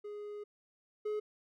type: tone pair in turn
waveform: triangle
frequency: 415.3 / 423.3 Hz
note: G#4 / G#4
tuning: 0 / +33 cents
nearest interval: unison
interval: 33 cents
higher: second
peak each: -39 / -31 dBFS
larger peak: second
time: 0.04-0.44 / 1.05-1.2 s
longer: first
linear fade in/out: 10 ms
effects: none